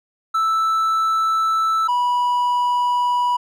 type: tone pair in turn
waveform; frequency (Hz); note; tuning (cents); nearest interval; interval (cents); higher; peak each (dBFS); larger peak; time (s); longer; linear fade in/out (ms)
triangle; 1318.5 / 978.1; E6 / B5; 0 / -17; perfect fourth; 517; first; -14; neither; 0.34-1.88 / 1.88-3.37; first; 10
effects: none